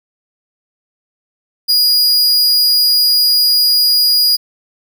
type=tone; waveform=45% pulse; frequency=4885 Hz; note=D#8; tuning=33 cents flat; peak=-8 dBFS; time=1.68-4.37 s; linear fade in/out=20 ms; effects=none